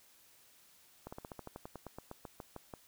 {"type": "slowing click train", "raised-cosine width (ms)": 1, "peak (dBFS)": -30, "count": 17, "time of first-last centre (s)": [1.07, 2.738], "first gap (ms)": 55, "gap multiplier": 1.08, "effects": ["white hiss -64 dBFS RMS until 2.87 s"]}